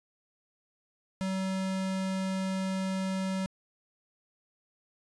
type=tone; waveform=square; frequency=190 Hz; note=F#3; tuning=46 cents sharp; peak=-30 dBFS; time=1.21-3.46 s; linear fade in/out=0 ms; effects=resampled to 22050 Hz